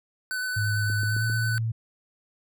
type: tone with vibrato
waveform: square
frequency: 1505 Hz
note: F#6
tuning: 29 cents sharp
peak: -28 dBFS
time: 0.31-1.58 s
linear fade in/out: 0 ms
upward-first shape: square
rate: 8.9 Hz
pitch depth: 12 cents each way
type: tone with pitch glide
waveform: sine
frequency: 105.1 to 113.3 Hz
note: G#2 to A#2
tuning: +21 to -49 cents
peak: -24 dBFS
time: 0.56-1.72 s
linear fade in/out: 10 ms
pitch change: +130 cents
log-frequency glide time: 1.02-1.28 s
type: click train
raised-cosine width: 3 ms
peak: -25 dBFS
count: 4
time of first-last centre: 0.9-1.299 s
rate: 7.52 Hz
effects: none